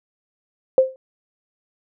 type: tone with exponential decay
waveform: sine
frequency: 523.3 Hz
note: C5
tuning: in tune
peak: -6 dBFS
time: 0.78-0.96 s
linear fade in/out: 1 ms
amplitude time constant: 39 ms
effects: none